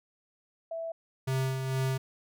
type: tone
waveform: sine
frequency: 659.3 Hz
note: E5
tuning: in tune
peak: -33 dBFS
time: 0.71-0.92 s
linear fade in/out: 5 ms
type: tone with tremolo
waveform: square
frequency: 132.1 Hz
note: C3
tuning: 17 cents sharp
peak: -27 dBFS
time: 1.27-1.98 s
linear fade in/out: 10 ms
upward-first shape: sine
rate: 2.2 Hz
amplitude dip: 45%
effects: none